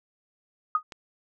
sine tone with exponential decay, 1244.5 Hz, D#6, in tune, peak -16 dBFS, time 0.75-0.83 s, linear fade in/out 2 ms, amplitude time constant 16 ms
click, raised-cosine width 0.2 ms, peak -23 dBFS, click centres 0.922 s
effects none

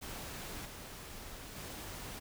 pink noise with level steps, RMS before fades -44 / -48 / -45 dBFS, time 0.01-2.2 s, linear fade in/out 20 ms, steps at 0.65 / 1.56 s, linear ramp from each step 5 ms, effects none

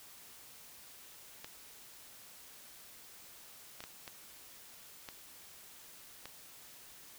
clicks, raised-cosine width 0.2 ms, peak -27 dBFS, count 6, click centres 1.445 / 3.805 / 3.839 / 4.078 / 5.088 / 6.256 s, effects white hiss -55 dBFS RMS until 7.18 s

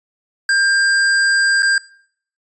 square tone with dropouts, 1596 Hz, G6, 31 cents sharp, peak -13 dBFS, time 0.49-1.78 s, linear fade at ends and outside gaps 2 ms, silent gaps 1.623-1.629 s, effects noise-tail reverb RT60 0.6 s tail -21 dB re dry + resampled to 22050 Hz

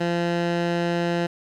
15% pulse tone, 171.9 Hz, F3, 27 cents flat, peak -15 dBFS, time 0-1.27 s, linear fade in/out 10 ms, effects low-pass 4000 Hz 12 dB/octave + 9-bit

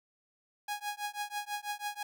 sawtooth tone with tremolo, 827 Hz, G#5, 8 cents flat, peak -28 dBFS, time 0.68-2.03 s, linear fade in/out 5 ms, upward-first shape triangle, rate 6.1 Hz, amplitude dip 100%, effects none

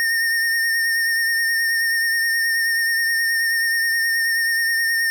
square tone with vibrato, 1831 Hz, A#6, 32 cents flat, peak -18 dBFS, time 0-5.1 s, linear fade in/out 0 ms, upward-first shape triangle, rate 9.4 Hz, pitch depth 32 cents each way, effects none

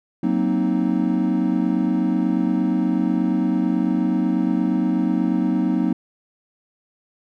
triangle chord, C half-diminished seventh, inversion second, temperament equal, 185 / 233.1 / 261.6 / 311.1 Hz, Gb3 / Bb3 / C4 / Eb4, 0 / 0 / 0 / 0 cents, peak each -21 dBFS, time 0.23-5.93 s, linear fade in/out 5 ms, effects none

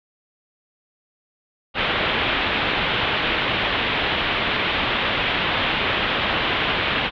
white low-pass noise, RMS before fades -22 dBFS, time 1.74-7.11 s, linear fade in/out 50 ms, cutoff 3500 Hz, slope 48 dB/octave, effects none

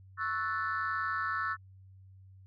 sine chord, F# minor seventh, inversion second, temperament equal, 1108.7 / 1318.5 / 1480 / 1760 Hz, C#6 / E6 / F#6 / A6, 0 / 0 / 0 / 0 cents, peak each -37 / -33 / -36 / -36 dBFS, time 0.17-1.57 s, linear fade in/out 50 ms, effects tanh soft clip ceiling -24 dBFS + added 95 Hz sine -52 dBFS peak until 2.46 s

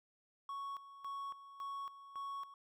triangle tone with tremolo, 1110 Hz, C#6, 2 cents sharp, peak -39 dBFS, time 0.49-2.54 s, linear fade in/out 2 ms, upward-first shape square, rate 1.8 Hz, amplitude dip 75%, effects none

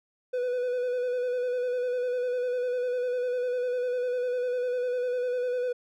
triangle tone with vibrato, 496.7 Hz, B4, 10 cents sharp, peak -24 dBFS, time 0.33-5.73 s, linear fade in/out 10 ms, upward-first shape square, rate 10 Hz, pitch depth 25 cents each way, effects none

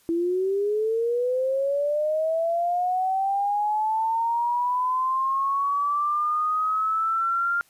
sine linear sweep, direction up, 329.6 to 1401 Hz, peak -21 dBFS, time 0.09-7.61 s, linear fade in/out 0 ms, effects white hiss -60 dBFS RMS until 7.69 s + resampled to 32000 Hz

